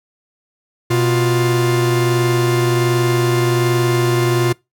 45% pulse tone pair together, 124.2 / 351.3 Hz, B2 / F4, +10 / +10 cents, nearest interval octave + tritone, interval 1800 cents, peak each -16 dBFS, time 0.9-4.53 s, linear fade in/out 10 ms, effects noise-tail reverb RT60 0.2 s tail -23 dB re dry

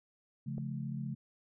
sine chord, Db augmented, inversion none, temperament just, 138.59 / 173.24 / 216.5 Hz, Db3 / F3 / A3, 0 / -14 / -28 cents, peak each -38 / -43 / -41 dBFS, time 0.46-1.15 s, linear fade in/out 10 ms
click, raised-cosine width 2 ms, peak -33 dBFS, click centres 0.581 s
effects none

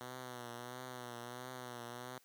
5% pulse tone with vibrato, 123.47 Hz, B2, in tune, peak -34 dBFS, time 0.01-2.18 s, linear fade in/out 0 ms, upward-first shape triangle, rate 1.5 Hz, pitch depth 68 cents each way, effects white hiss -69 dBFS RMS until 2.24 s + high-pass 80 Hz 12 dB/octave

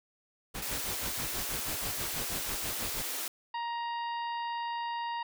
pink noise with tremolo, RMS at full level -37 dBFS, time 0.54-3.02 s, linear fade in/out 10 ms, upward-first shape sine, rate 6.2 Hz, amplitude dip 100%
white high-pass noise, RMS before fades -36 dBFS, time 0.62-3.28 s, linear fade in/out 2 ms, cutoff 250 Hz, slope 48 dB/octave
harmonic tone, 939 Hz, A#5, 12 cents sharp, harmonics 1 / 2 / 3 / 4 / 5, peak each -33 / -43 / -46 / -50 / -52 dBFS, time 3.54-5.23 s, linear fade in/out 5 ms
effects none

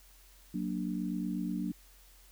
sine chord, Gb augmented, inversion none, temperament equal, 185 / 233.1 / 293.7 Hz, Gb3 / Bb3 / D4, 0 / 0 / 0 cents, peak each -35 / -37 / -37 dBFS, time 0.54-1.72 s, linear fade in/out 5 ms, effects added 45 Hz sine -58 dBFS peak until 2.31 s + white hiss -61 dBFS RMS until 2.31 s

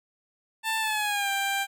15% pulse tone with pitch glide, 887 to 790.2 Hz, A5 to G5, +14 to +14 cents, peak -19 dBFS, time 0.63-1.67 s, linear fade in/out 50 ms, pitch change -200 cents, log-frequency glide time 0.79-1.3 s, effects none

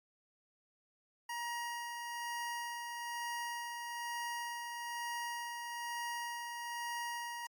25% pulse tone with tremolo, 948 Hz, A#5, 29 cents sharp, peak -34 dBFS, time 1.29-7.47 s, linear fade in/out 5 ms, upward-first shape sine, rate 1.1 Hz, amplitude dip 35%, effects AAC 64 kbps

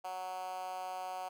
10% pulse tone with high-pass filter, 185 Hz, F#3, in tune, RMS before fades -41 dBFS, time 0.04-1.29 s, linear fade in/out 10 ms, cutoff 730 Hz, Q 4, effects none

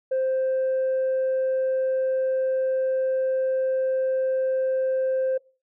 sine tone, 523.3 Hz, C5, in tune, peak -19 dBFS, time 0.11-5.38 s, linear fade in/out 10 ms, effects noise-tail reverb RT60 0.4 s tail -26 dB re dry + tanh soft clip ceiling -19 dBFS

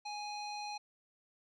square tone with low-pass filter, 830.6 Hz, G#5, in tune, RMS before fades -42 dBFS, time 0.05-0.78 s, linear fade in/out 10 ms, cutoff 4800 Hz, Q 3.3, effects none

